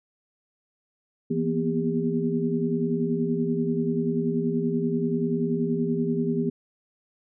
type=tone cluster; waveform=sine; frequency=166.1 / 236.1 / 246.5 / 401.2 Hz; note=E3 / A#3 / B3 / G4; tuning=+13 / +22 / -3 / +40 cents; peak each=-28 dBFS; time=1.3-6.5 s; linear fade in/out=10 ms; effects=none